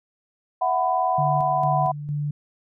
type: chord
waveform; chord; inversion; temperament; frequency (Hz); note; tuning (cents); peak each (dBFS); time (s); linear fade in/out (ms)
sine; E suspended second; none; equal with one note detuned; 659.3 / 740 / 998.7; E5 / F#5 / B5; 0 / 0 / +19; -27 / -21 / -24; 0.61-1.92; 10
type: tone with tremolo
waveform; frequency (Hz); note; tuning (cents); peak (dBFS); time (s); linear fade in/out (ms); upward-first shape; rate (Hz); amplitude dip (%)
sine; 146.83; D3; 0; -23; 1.18-2.31; 5; square; 2.2; 55
effects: none